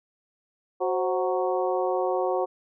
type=harmonic tone with a mistuned harmonic; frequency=185 Hz; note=F#3; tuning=in tune; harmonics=2 / 3 / 4 / 5 / 6; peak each=-27 / -27 / -29 / -34 / -35 dBFS; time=0.8-2.46 s; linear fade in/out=20 ms; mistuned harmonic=3; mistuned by=-81 cents; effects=none